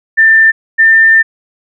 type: tone pair in turn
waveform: sine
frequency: 1786 / 1795.6 Hz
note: A6 / A6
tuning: +25 / +35 cents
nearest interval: unison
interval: 10 cents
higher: second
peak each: -3 dBFS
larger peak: neither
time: 0.17-0.52 / 0.78-1.23 s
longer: second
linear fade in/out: 20 ms
effects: none